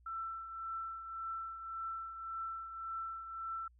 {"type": "tone with tremolo", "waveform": "sine", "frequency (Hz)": 1336, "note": "E6", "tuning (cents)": 23, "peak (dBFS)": -37, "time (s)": [0.06, 3.68], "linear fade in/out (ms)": 5, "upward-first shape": "triangle", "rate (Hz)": 1.8, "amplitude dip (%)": 60, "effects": ["added 60 Hz sine -62 dBFS peak until 3.79 s"]}